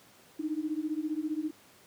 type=beating tone pair; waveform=sine; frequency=301.3 / 316.3 Hz; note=D4 / D#4; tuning=+44 / +29 cents; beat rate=15 Hz; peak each=-33 / -33 dBFS; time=0.39-1.51 s; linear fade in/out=10 ms; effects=pink hiss -58 dBFS RMS until 1.86 s + high-pass 150 Hz 12 dB/octave